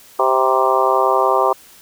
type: harmonic tone with a mistuned harmonic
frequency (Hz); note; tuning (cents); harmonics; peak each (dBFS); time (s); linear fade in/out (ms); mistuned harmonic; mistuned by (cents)
130.81; C3; 0; 3 / 4 / 5 / 6 / 7 / 8 / 9; -20 / -20 / -20 / -20 / -20 / -20 / -20; 0.19-1.53; 5; 7; +47
effects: white hiss -45 dBFS RMS until 1.81 s